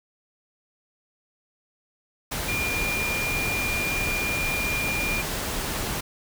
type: tone in noise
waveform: sine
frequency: 2405 Hz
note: D7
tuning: 41 cents sharp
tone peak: -26 dBFS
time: 2.48-5.22 s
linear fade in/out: 10 ms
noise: pink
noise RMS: -29 dBFS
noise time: 2.31-6.01 s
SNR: 0 dB
effects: none